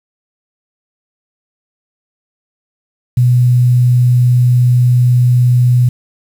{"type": "tone with quantisation", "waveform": "sine", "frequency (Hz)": 123.47, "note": "B2", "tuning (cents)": 0, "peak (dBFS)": -6, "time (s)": [3.17, 5.89], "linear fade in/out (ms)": 5, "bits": 6, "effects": []}